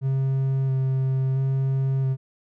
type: tone with vibrato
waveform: triangle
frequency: 133.3 Hz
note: C3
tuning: 33 cents sharp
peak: -18 dBFS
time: 0.01-2.17 s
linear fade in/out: 50 ms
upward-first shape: square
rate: 0.74 Hz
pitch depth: 12 cents each way
effects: none